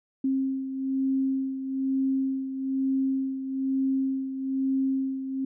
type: beating tone pair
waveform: sine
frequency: 266.8 / 267.9 Hz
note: C4 / C4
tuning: +34 / +41 cents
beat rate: 1.1 Hz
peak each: -25 / -32 dBFS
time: 0.24-5.45 s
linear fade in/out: 5 ms
effects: none